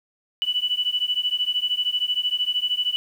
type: beating tone pair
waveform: sine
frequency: 2960 / 2973 Hz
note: F#7 / F#7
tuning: 0 / +8 cents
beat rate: 13 Hz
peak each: -24 dBFS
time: 0.42-2.96 s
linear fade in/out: 0 ms
effects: 8-bit